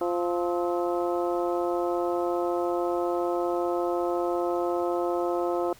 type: harmonic tone with a mistuned harmonic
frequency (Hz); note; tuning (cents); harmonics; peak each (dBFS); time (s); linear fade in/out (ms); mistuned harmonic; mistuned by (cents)
174.61; F3; 0; 2 / 3 / 4 / 5 / 6 / 7; -27 / -30 / -31 / -38 / -38 / -38; 0.01-5.73; 2; 7; +92
effects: pink hiss -53 dBFS RMS until 5.79 s